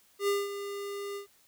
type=tone with ADSR envelope; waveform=square; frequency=402.6 Hz; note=G4; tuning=46 cents sharp; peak=-25 dBFS; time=0.19-1.27 s; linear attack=89 ms; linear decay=200 ms; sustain=-11 dB; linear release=110 ms; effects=white hiss -64 dBFS RMS until 1.47 s